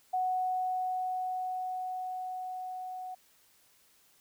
sine tone with level ramp, 740 Hz, F#5, in tune, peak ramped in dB -27 to -38 dBFS, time 0.13-3.15 s, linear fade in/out 10 ms, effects white hiss -65 dBFS RMS until 4.2 s

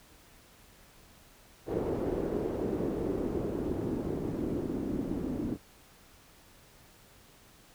white noise with low-pass filter sweep, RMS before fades -33 dBFS, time 1.66-5.58 s, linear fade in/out 50 ms, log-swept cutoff 430 to 280 Hz, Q 2.4, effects pink hiss -58 dBFS RMS until 7.74 s

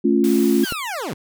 sine chord, A augmented, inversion none, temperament equal, 220 / 277.2 / 349.2 Hz, A3 / C#4 / E#4, 0 / 0 / 0 cents, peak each -18 dBFS, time 0.04-0.65 s, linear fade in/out 10 ms
white high-pass noise, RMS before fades -33 dBFS, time 0.24-0.73 s, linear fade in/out 0 ms, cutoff 610 Hz, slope 96 dB/octave
20% pulse linear sweep, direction down, 1661.2 to 99.7 Hz, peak -20 dBFS, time 0.63-1.14 s, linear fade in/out 10 ms
click, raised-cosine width 2 ms, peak -14 dBFS, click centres 0.723 s
effects none

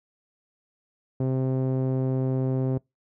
sawtooth tone with low-pass filter, 130.81 Hz, C3, in tune, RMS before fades -25 dBFS, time 1.2-2.78 s, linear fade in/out 5 ms, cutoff 480 Hz, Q 1.1, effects noise-tail reverb RT60 0.2 s tail -26 dB re dry

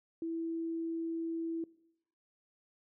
sine tone, 329.6 Hz, E4, in tune, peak -34 dBFS, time 0.22-1.64 s, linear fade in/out 2 ms, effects noise-tail reverb RT60 0.8 s tail -22 dB re dry

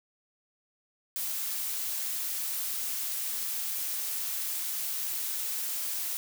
blue noise, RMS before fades -33 dBFS, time 1.16-6.17 s, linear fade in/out 0 ms, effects none

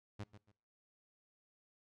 sawtooth tone with echo, 103.83 Hz, G#2, in tune, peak -38 dBFS, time 0.19-0.24 s, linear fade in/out 10 ms, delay 140 ms, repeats 2, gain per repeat -12 dB, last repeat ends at 0.52 s, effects noise-tail reverb RT60 0.6 s tail -25 dB re dry + low-pass 6000 Hz 12 dB/octave

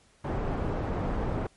pink low-pass noise, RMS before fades -30 dBFS, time 0.24-1.47 s, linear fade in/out 5 ms, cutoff 940 Hz, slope 12 dB/octave, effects pink hiss -62 dBFS RMS until 1.56 s + MP3 48 kbps

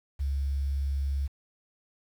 sine tone with quantisation, 69.3 Hz, C#2, in tune, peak -26 dBFS, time 0.19-1.28 s, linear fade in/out 20 ms, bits 9, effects none

